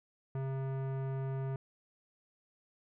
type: tone with tanh clipping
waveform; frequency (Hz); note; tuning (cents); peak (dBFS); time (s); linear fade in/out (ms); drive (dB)
sine; 134.1; C3; +43; -36; 0.35-1.56; 2; 18
effects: none